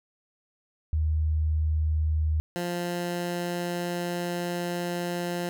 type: tone pair in turn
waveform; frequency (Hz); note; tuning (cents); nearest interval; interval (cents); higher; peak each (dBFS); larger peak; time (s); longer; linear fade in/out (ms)
sine / 15% pulse; 77.78 / 174.91; D#2 / F3; 0 / +3; octave + major second; 1403; second; -22; neither; 0.93-2.4 / 2.56-5.49; second; 0
effects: none